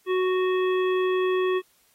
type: harmonic tone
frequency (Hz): 370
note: F#4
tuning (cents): 0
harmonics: 1 / 3 / 5 / 7 / 9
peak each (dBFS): -21 / -31 / -35 / -38 / -40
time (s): 0.06-1.62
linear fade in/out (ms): 50
effects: white hiss -63 dBFS RMS until 1.94 s + AAC 48 kbps